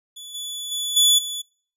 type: tone with level steps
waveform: sawtooth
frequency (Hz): 3444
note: A7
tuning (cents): -38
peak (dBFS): -33 / -26 / -21 / -10 / -24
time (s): 0.16-1.42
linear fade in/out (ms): 10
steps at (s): 0.34 / 0.71 / 0.96 / 1.18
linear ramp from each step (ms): 10
effects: noise-tail reverb RT60 0.5 s tail -26 dB re dry + resampled to 32000 Hz